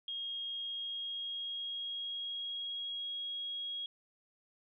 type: tone with pitch glide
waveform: sine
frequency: 3258 to 3300 Hz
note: G#7 to G#7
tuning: -34 to -12 cents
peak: -37 dBFS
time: 0.08-3.86 s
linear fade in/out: 2 ms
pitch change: +22 cents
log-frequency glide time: 0.51-3.05 s
effects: none